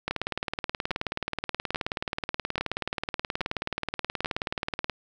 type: two click trains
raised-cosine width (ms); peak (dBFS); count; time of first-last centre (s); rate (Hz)
0.3; -12 / -12; 6 / 91; 0.08-4.247 / 0.11-4.897; 1.2 / 18.8
effects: none